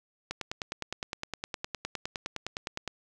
click train, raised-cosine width 0.2 ms, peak -16 dBFS, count 26, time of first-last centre 0.31-2.877 s, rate 9.74 Hz, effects none

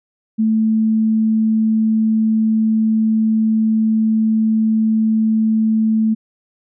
sine tone, 220 Hz, A3, in tune, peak -12 dBFS, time 0.38-6.15 s, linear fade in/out 20 ms, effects none

